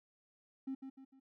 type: tone with echo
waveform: triangle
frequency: 266.9 Hz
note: C4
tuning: 35 cents sharp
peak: -34 dBFS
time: 0.67-0.75 s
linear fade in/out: 10 ms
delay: 150 ms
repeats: 3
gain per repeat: -8 dB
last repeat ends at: 1.2 s
effects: tanh soft clip ceiling -34 dBFS